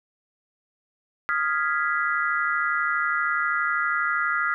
sine chord, F half-diminished seventh, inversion third, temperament equal, 1244.5 / 1396.9 / 1661.2 / 1975.5 Hz, Eb6 / F6 / Ab6 / Cb7, 0 / 0 / 0 / 0 cents, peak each -27 / -25 / -29 / -29 dBFS, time 1.29-4.54 s, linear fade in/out 0 ms, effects none

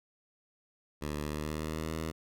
10% pulse tone with pitch glide, 74.6 to 79.95 Hz, D2 to D#2, +28 to +48 cents, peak -26 dBFS, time 1.01-2.12 s, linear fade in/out 20 ms, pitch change +120 cents, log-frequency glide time 1.23-1.93 s, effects none

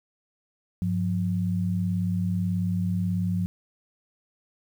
sine tone pair together, 100.2 / 178.54 Hz, G2 / F3, +38 / +38 cents, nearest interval minor seventh, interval 1000 cents, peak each -27 / -25 dBFS, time 0.82-3.46 s, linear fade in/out 0 ms, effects 9-bit

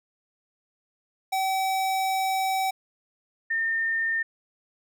square / sine tone pair in turn, 765 / 1814.8 Hz, G5 / A#6, -42 / -47 cents, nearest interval octave + minor third, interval 1495 cents, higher second, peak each -24 / -23 dBFS, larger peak second, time 1.32-2.71 / 3.5-4.23 s, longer first, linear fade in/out 10 ms, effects none

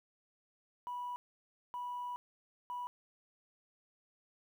sine tone bursts at uneven times, 980 Hz, B5, 14 cents flat, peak -37 dBFS, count 3, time 0.87-1.16 / 1.74-2.16 / 2.7-2.87 s, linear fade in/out 0 ms, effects tanh soft clip ceiling -34 dBFS + 11-bit

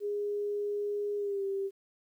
sine tone with pitch glide, 411.2 to 392 Hz, G#4 to G4, -17 to 0 cents, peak -30 dBFS, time 0-1.71 s, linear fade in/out 50 ms, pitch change -83 cents, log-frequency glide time 1.17-1.44 s, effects 11-bit

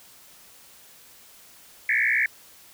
sine tone with frequency modulation, 1989 Hz, B6, 12 cents sharp, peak -19 dBFS, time 1.89-2.26 s, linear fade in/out 2 ms, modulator 61.1 Hz, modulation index 4.9, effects white hiss -51 dBFS RMS until 2.73 s

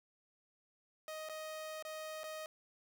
sawtooth tone with dropouts, 625 Hz, D#5, 8 cents sharp, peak -39 dBFS, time 1.08-2.46 s, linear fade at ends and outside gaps 1 ms, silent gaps 1.288-1.295 / 1.825-1.85 / 2.234-2.24 s, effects none

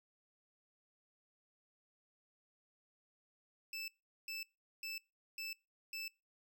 25% pulse tone bursts, 2637 Hz, E7, in tune, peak -38 dBFS, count 5, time 3.73-6.08 s, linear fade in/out 2 ms, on 150 ms, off 400 ms, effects noise-tail reverb RT60 0.3 s tail -24 dB re dry

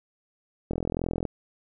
click train, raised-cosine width 2 ms, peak -15 dBFS, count 24, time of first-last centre 0.71-1.252 s, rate 42.4 Hz, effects none

